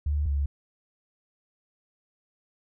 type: tone pair in turn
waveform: sine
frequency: 73.42 / 70.77 Hz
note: D2 / C#2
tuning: 0 / +36 cents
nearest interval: minor second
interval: 64 cents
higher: first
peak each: -23 dBFS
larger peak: neither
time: 0.06-0.26 / 0.26-0.46 s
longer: neither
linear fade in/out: 5 ms
effects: none